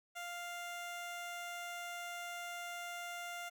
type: tone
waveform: 15% pulse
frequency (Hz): 698.5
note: F5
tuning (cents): 0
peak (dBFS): -36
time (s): 0.15-3.5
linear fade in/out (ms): 20
effects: none